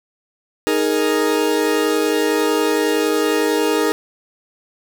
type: chord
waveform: 40% pulse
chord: D# suspended fourth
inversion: none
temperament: equal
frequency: 311.1 / 415.3 / 466.2 Hz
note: D#4 / G#4 / A#4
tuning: 0 / 0 / 0 cents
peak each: -19 dBFS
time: 0.67-3.92 s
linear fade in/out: 0 ms
effects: none